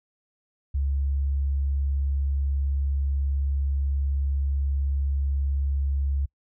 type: tone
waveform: sine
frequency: 69.3 Hz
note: C#2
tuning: in tune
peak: -22 dBFS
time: 0.74-6.26 s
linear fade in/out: 10 ms
effects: noise-tail reverb RT60 0.1 s tail -26 dB re dry